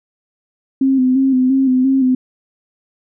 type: tone with vibrato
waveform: sine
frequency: 261.6 Hz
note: C4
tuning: in tune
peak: -10 dBFS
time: 0.81-2.15 s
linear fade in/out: 5 ms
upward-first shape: square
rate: 2.9 Hz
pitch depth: 40 cents each way
effects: none